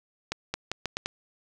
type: accelerating click train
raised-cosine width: 0.2 ms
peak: -12 dBFS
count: 6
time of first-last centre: 0.32-1.06 s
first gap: 220 ms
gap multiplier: 0.8
effects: none